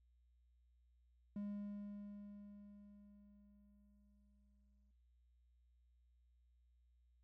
triangle tone with exponential decay, 204.3 Hz, G#3, 28 cents flat, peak -40 dBFS, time 1.36-4.91 s, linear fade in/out 2 ms, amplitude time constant 770 ms, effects noise-tail reverb RT60 0.6 s tail -18 dB re dry + added 60 Hz sine -70 dBFS peak until 7.23 s

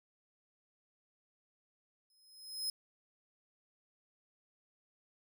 sawtooth tone with exponential growth, 5120 Hz, D#8, 49 cents sharp, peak -30 dBFS, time 2.1-2.7 s, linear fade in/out 2 ms, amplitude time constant 130 ms, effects none

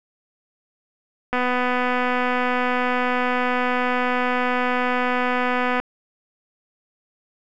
click train, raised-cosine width 0.5 ms, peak -8 dBFS, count 1114, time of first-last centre 1.33-5.8 s, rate 249 Hz, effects none

